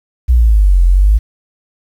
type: exponential two-way sweep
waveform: sine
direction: down then up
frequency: 63.2 to 43 to 54.9 Hz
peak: -5 dBFS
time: 0.28-1.19 s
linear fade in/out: 20 ms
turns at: 0.84 s
effects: 7-bit